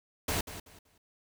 pink noise with echo, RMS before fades -31 dBFS, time 0.28-0.41 s, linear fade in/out 5 ms, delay 190 ms, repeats 3, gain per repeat -12 dB, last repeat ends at 0.98 s, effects none

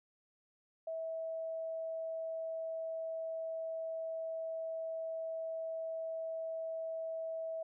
sine tone, 650 Hz, E5, 24 cents flat, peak -37 dBFS, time 0.87-7.63 s, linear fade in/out 5 ms, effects none

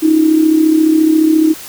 sine tone with amplitude modulation, 315.4 Hz, D#4, 24 cents sharp, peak -4 dBFS, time 0.02-1.54 s, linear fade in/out 20 ms, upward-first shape sine, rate 34.4 Hz, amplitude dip 60%, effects white hiss -31 dBFS RMS until 1.68 s

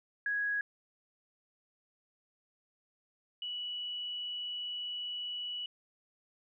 sine tone pair in turn, 1661.2 / 2945 Hz, G#6 / F#7, 0 / -9 cents, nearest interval minor seventh, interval 991 cents, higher second, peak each -30 / -36 dBFS, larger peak first, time 0.26-0.61 / 3.42-5.66 s, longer second, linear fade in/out 2 ms, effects none

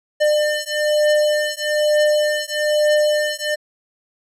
square beating tone pair, 600 / 601.1 Hz, D5 / D5, +37 / +40 cents, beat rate 1.1 Hz, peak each -19 dBFS, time 0.2-3.56 s, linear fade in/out 20 ms, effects low-pass 10000 Hz 12 dB/octave

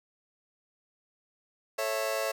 sawtooth chord, A major, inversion none, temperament just, 440 / 550 / 660 Hz, A4 / C#5 / E5, 0 / -14 / +2 cents, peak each -33 / -28 / -28 dBFS, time 1.78-2.32 s, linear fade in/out 10 ms, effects none

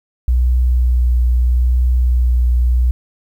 sine tone with vibrato, 61.4 Hz, B1, 9 cents flat, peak -10 dBFS, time 0.28-2.91 s, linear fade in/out 0 ms, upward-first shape triangle, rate 0.79 Hz, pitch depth 21 cents each way, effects 8-bit

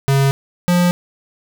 square tone pair in turn, 137.2 / 176.62 Hz, C#3 / F3, -17 / +20 cents, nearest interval major third, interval 437 cents, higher second, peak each -12 dBFS, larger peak neither, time 0.08-0.31 / 0.68-0.91 s, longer neither, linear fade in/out 0 ms, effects none

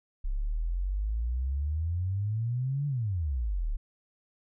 sine exponential two-way sweep, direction up then down, 32.7 to 146.83 to 32.7 Hz, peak -27 dBFS, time 0.24-3.77 s, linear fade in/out 10 ms, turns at 2.87 s, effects none

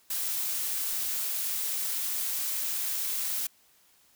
blue noise, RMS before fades -31 dBFS, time 0.1-3.47 s, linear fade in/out 5 ms, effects white hiss -63 dBFS RMS until 4.15 s

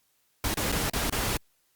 pink noise with dropouts, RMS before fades -28 dBFS, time 0.44-1.37 s, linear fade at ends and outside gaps 2 ms, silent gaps 0.542-0.571 / 0.719-0.724 / 0.899-0.934 / 1.098-1.124 s, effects white hiss -70 dBFS RMS until 1.75 s + Opus 48 kbps

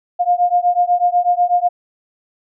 sine beating tone pair, 705 / 713.1 Hz, F5 / F5, +16 / +36 cents, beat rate 8.1 Hz, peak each -15 dBFS, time 0.19-1.69 s, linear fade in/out 20 ms, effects none

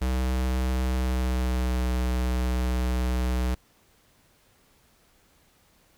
square tone with pitch glide, 63.7 to 62.35 Hz, C2 to B1, -46 to +17 cents, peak -24 dBFS, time 0.01-3.55 s, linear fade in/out 10 ms, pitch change -37 cents, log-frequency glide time 0.92-1.84 s, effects pink hiss -62 dBFS RMS until 5.97 s

